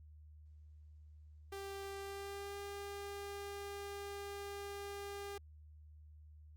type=tone with pitch glide; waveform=sawtooth; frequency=394.2 to 401.8 Hz; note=G4 to G4; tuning=+10 to +43 cents; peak=-40 dBFS; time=1.52-5.38 s; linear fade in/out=5 ms; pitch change=+33 cents; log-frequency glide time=1.98-2.58 s; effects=added 76 Hz sine -55 dBFS peak until 6.56 s + Opus 48 kbps